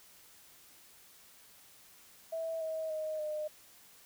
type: tone with pitch steps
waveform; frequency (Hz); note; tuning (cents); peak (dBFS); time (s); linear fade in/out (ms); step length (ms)
sine; 652 / 637.5 / 623.3 / 609.4; E5 / D#5 / D#5 / D#5; -19 / +42 / +3 / -36; -34; 2.32-3.48; 10; 290
effects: white hiss -59 dBFS RMS until 4.05 s